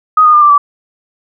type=tone with pitch steps; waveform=sine; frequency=1252 / 1226.9 / 1202.4 / 1178.3 / 1154.7 Hz; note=D#6 / D#6 / D6 / D6 / D6; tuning=+10 / -25 / +40 / +5 / -30 cents; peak=-3 dBFS; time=0.17-0.58 s; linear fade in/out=5 ms; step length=82 ms; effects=none